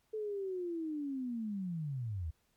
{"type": "linear sweep", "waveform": "sine", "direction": "down", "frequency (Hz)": [438.9, 73.42], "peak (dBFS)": -35, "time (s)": [0.13, 2.31], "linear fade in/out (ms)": 10, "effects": ["pink hiss -75 dBFS RMS until 2.56 s", "MP3 96 kbps"]}